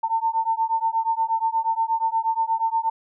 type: beating tone pair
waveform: sine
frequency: 897 / 905.4 Hz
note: A5 / A5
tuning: +33 / +49 cents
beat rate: 8.4 Hz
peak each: -23 dBFS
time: 0.03-2.9 s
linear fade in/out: 10 ms
effects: none